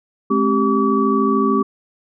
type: tone cluster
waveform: sine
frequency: 213.4 / 266.8 / 392.1 / 1144 Hz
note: G#3 / C4 / G4 / D6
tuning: +47 / +34 / 0 / -46 cents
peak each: -19 dBFS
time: 0.3-1.63 s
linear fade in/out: 10 ms
effects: none